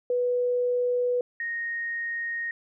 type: tone pair in turn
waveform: sine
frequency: 492 / 1862.1 Hz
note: B4 / A#6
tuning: -7 / -2 cents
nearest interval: octave + major seventh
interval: 2305 cents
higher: second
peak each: -22 / -28 dBFS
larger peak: first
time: 0.1-1.21 / 1.4-2.51 s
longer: neither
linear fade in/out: 2 ms
effects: none

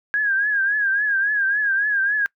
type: tone with vibrato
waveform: sine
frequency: 1636 Hz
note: G#6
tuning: 26 cents flat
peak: -17 dBFS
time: 0.14-2.26 s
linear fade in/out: 0 ms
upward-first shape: triangle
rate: 3.6 Hz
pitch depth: 100 cents each way
effects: noise-tail reverb RT60 0.1 s tail -23 dB re dry

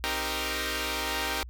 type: chord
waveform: 5% pulse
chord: C minor seventh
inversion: none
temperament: equal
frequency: 261.6 / 311.1 / 392 / 466.2 Hz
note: C4 / Eb4 / G4 / Bb4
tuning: 0 / 0 / 0 / 0 cents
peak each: -25 / -23 / -24 / -22 dBFS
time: 0.04-1.43 s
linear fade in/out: 0 ms
effects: added 60 Hz sine -40 dBFS peak until 1.49 s

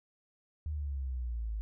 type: exponential sweep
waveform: sine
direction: down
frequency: 77.9 to 51.91 Hz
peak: -33 dBFS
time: 0.66-1.61 s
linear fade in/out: 0 ms
effects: none

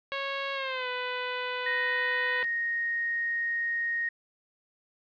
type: tone with pitch glide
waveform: 10% pulse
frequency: 550 to 498.6 Hz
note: C#5 to B4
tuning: -14 to +16 cents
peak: -22 dBFS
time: 0.12-2.43 s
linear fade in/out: 0 ms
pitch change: -170 cents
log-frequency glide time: 0.54-0.88 s
type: tone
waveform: sine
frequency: 1864.7 Hz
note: A#6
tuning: in tune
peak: -27 dBFS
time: 1.66-4.09 s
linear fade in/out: 5 ms
type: clicks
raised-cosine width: 0.2 ms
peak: -29 dBFS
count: 2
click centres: 2.439 / 2.445 s
effects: resampled to 11025 Hz + 10-bit

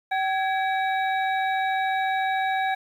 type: harmonic tone with a mistuned harmonic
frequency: 765 Hz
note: G5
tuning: 42 cents flat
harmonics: 1 / 2 / 3 / 5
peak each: -23 / -29 / -33 / -37 dBFS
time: 0.11-2.75 s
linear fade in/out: 10 ms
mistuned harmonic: 2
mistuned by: +140 cents
effects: 9-bit

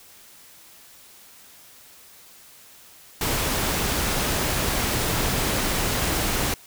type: noise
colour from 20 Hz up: pink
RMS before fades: -24 dBFS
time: 3.21-6.54 s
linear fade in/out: 2 ms
effects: white hiss -49 dBFS RMS until 6.66 s

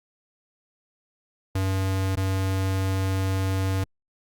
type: tone with dropouts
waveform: square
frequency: 95.5 Hz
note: G2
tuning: 45 cents flat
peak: -23 dBFS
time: 1.55-3.84 s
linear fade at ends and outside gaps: 5 ms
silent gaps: 2.155-2.171 s
effects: Opus 48 kbps

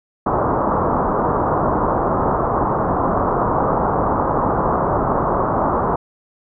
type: low-pass noise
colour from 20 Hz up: white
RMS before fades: -18 dBFS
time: 0.26-5.96 s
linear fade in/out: 5 ms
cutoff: 1200 Hz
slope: 48 dB/octave
effects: none

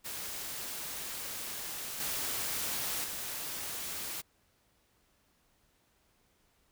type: noise with level steps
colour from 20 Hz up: white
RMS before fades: -40 / -35 / -39 dBFS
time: 0.04-4.22 s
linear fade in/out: 20 ms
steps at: 2 / 3.04 s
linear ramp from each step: 2 ms
effects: pink hiss -71 dBFS RMS until 6.71 s

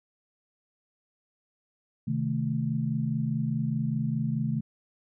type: chord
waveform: sine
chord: A diminished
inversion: first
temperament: equal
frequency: 130.81 / 155.56 / 220 Hz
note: C3 / Eb3 / A3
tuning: 0 / 0 / 0 cents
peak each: -30 dBFS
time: 2.07-4.61 s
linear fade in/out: 10 ms
effects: none

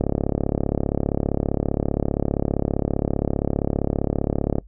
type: click train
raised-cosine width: 2 ms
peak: -7 dBFS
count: 162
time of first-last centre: 0.01-4.584 s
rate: 35.2 Hz
effects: noise-tail reverb RT60 0.1 s tail -20 dB re dry + added 50 Hz sine -42 dBFS peak until 4.67 s

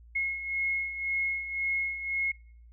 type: beating tone pair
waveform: sine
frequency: 2165 / 2166.9 Hz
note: C#7 / C#7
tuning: -41 / -40 cents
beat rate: 1.9 Hz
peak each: -35 / -29 dBFS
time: 0.15-2.32 s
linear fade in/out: 10 ms
effects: noise-tail reverb RT60 0.6 s tail -25 dB re dry + added 58 Hz sine -50 dBFS peak until 2.72 s

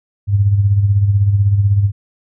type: tone with tremolo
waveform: sine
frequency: 100.6 Hz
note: G2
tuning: 45 cents sharp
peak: -7 dBFS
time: 0.27-1.92 s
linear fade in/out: 50 ms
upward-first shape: sine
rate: 16 Hz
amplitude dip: 55%
effects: none

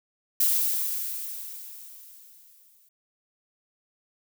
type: noise with exponential decay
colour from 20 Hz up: violet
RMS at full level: -21 dBFS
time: 0.4-2.89 s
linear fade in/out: 5 ms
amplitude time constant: 540 ms
effects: none

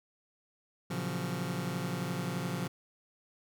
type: chord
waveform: sawtooth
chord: Gb major seventh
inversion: first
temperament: just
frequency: 115.62 / 138.75 / 173.43 / 185 Hz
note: Bb2 / Db3 / F3 / Gb3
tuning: -14 / +2 / -12 / 0 cents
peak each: -37 / -34 / -32 / -36 dBFS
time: 0.9-2.68 s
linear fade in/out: 10 ms
effects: none

